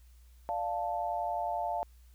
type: chord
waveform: sine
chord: D minor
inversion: none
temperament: equal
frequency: 587.3 / 698.5 / 880 Hz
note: D5 / F5 / A5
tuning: 0 / 0 / 0 cents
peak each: -39 / -33 / -35 dBFS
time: 0.49-1.83 s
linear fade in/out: 0 ms
effects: added 60 Hz sine -54 dBFS peak until 2.14 s + white hiss -69 dBFS RMS until 2.14 s